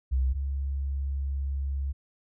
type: tone pair in turn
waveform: sine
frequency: 65 / 68.77 Hz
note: C2 / C#2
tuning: -11 / -13 cents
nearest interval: minor second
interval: 98 cents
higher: second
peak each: -22 / -27 dBFS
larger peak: first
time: 0.11-0.34 / 0.34-1.93 s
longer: second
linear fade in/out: 20 ms
effects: none